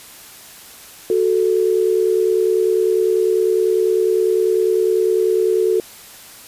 sine tone pair together, 370 / 440 Hz, F#4 / A4, 0 / 0 cents, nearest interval minor third, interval 300 cents, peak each -16 dBFS, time 1.1-5.8 s, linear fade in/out 2 ms, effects white hiss -40 dBFS RMS until 6.47 s + resampled to 32000 Hz

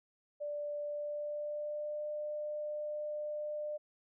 sine tone with pitch glide, 587.3 to 599.3 Hz, D5 to D5, 0 to +35 cents, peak -36 dBFS, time 0.4-3.78 s, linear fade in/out 20 ms, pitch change +35 cents, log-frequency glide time 0.81-2.05 s, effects none

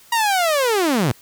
sawtooth linear sweep, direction down, 955 to 103.8 Hz, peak -12 dBFS, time 0.12-1.12 s, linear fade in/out 5 ms, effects white hiss -49 dBFS RMS until 1.21 s

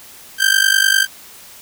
sawtooth tone with amplitude modulation, 1570 Hz, G6, 2 cents sharp, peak -4 dBFS, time 0.38-1.07 s, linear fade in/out 50 ms, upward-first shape sine, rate 50 Hz, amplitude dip 85%, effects white hiss -40 dBFS RMS until 1.61 s

